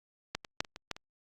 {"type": "clicks", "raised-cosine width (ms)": 0.2, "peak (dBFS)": [-15, -26, -12, -29, -25, -16, -28], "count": 7, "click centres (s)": [0.35, 0.448, 0.605, 0.648, 0.761, 0.913, 0.965], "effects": ["Opus 48 kbps"]}